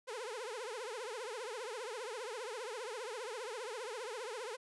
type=tone with vibrato; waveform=sawtooth; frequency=466.2 Hz; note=A#4; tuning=in tune; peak=-37 dBFS; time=0.07-4.57 s; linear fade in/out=20 ms; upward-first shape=triangle; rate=15 Hz; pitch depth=240 cents each way; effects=resampled to 24000 Hz